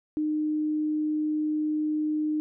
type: tone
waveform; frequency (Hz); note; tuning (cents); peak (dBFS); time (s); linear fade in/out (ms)
sine; 305.5; D#4; -32; -24; 0.17-2.4; 0
effects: none